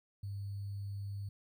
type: tone with sample-and-hold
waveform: sine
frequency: 99.9 Hz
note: G2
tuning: 33 cents sharp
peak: -38 dBFS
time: 0.23-1.29 s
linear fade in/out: 5 ms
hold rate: 4410 Hz
effects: none